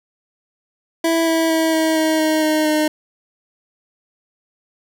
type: tone with pitch steps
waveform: 25% pulse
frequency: 329.6 / 326.2 / 322.8 / 319.5 / 316.2 / 312.9 / 309.7 / 306.5 Hz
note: E4 / E4 / E4 / D#4 / D#4 / D#4 / D#4 / D#4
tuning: 0 / -18 / -36 / +46 / +28 / +10 / -8 / -26 cents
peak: -11 dBFS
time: 1.04-2.88 s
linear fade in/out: 5 ms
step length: 230 ms
effects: none